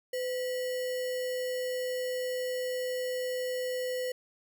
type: tone with sample-and-hold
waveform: sine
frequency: 506 Hz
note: B4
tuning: 42 cents sharp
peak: -30 dBFS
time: 0.13-4.12 s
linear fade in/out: 5 ms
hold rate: 2450 Hz
effects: none